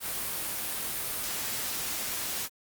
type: noise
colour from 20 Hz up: white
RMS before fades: -33 dBFS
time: 0-2.49 s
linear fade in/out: 50 ms
effects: Opus 32 kbps